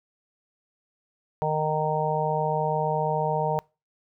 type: harmonic tone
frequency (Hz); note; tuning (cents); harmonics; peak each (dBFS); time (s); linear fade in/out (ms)
154.4; D#3; -13; 1 / 3 / 4 / 5 / 6; -29 / -29 / -29 / -29 / -29; 1.42-3.59; 0
effects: noise-tail reverb RT60 0.3 s tail -26 dB re dry

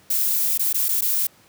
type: noise with dropouts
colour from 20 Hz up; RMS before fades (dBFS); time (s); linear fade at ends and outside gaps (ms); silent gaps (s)
violet; -21; 0.1-1.27; 5; 0.577-0.593 / 0.729-0.743 / 0.885-0.889 / 1.01-1.019
effects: pink hiss -54 dBFS RMS until 1.48 s + high-pass 100 Hz 12 dB/octave

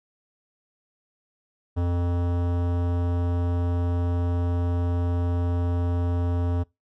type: tone with hard clipping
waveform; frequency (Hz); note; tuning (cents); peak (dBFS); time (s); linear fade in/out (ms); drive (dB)
sine; 87.31; F2; 0; -24; 1.76-6.64; 20; 18
effects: noise-tail reverb RT60 0.2 s tail -22 dB re dry

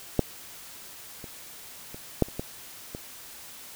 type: clicks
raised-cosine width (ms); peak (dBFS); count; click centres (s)
2; -7 / -26 / -27 / -6 / -30 / -17 / -22; 7; 0.193 / 1.242 / 1.945 / 2.223 / 2.285 / 2.395 / 2.949
effects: white hiss -45 dBFS RMS until 3.75 s

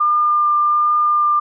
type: tone with vibrato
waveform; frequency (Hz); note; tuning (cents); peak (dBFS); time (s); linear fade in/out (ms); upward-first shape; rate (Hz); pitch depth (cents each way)
sine; 1200; D6; +37; -12; 0-1.4; 10; triangle; 1.3; 10
effects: none

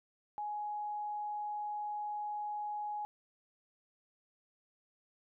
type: tone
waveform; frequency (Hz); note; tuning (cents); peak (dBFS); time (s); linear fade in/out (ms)
sine; 836; G#5; +11; -36; 0.38-3.05; 0
effects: none

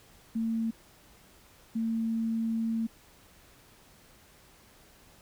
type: tone pair in turn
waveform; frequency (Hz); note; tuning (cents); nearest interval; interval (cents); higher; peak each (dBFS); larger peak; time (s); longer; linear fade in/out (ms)
sine; 226 / 226; A3 / A3; +47 / +47; unison; 0; neither; -27; neither; 0.35-0.71 / 1.75-2.87; second; 10
effects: pink hiss -58 dBFS RMS until 5.21 s

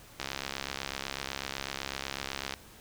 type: click train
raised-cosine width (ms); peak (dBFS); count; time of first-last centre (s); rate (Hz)
0.2; -16; 160; 0.2-2.538; 68
effects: pink hiss -53 dBFS RMS until 2.8 s

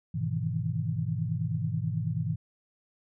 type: chord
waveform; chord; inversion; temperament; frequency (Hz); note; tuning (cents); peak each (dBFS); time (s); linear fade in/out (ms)
sine; E major seventh; first; equal with one note detuned; 103.83 / 125.05 / 155.56 / 164.81; G#2 / B2 / D#3 / E3; 0 / +22 / 0 / 0; -33; 0.14-2.36; 10
effects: none

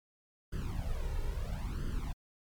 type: noise with flanger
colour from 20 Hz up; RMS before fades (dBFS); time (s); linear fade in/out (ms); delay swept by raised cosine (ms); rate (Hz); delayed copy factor
brown; -35; 0.52-2.13; 10; 0.63 to 2.23; 0.75; +0.85
effects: MP3 96 kbps

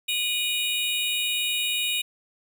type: tone cluster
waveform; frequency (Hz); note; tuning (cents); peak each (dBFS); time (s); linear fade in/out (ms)
square; 2454 / 2925 / 3742; D#7 / F#7 / A#7; -25 / -21 / +6; -29; 0.08-2.02; 10
effects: 9-bit

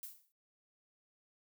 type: noise with exponential decay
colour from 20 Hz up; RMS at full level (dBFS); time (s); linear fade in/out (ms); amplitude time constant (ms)
violet; -43; 0.03-0.32; 0; 61
effects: noise-tail reverb RT60 0.1 s tail -18 dB re dry

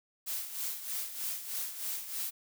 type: noise with tremolo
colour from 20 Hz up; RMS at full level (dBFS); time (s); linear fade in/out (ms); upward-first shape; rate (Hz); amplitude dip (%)
blue; -35; 0.26-2.31; 20; sine; 3.2; 65
effects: none

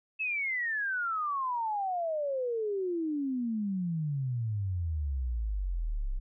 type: exponential sweep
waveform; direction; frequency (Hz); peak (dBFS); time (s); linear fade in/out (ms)
sine; down; 2637 to 31; -29; 0.19-6.2; 20
effects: none

